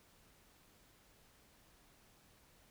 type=silence; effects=pink hiss -67 dBFS RMS until 2.7 s